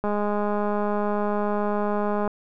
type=click train; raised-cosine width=1 ms; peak=-13 dBFS; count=464; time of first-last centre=0.04-2.277 s; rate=207 Hz; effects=none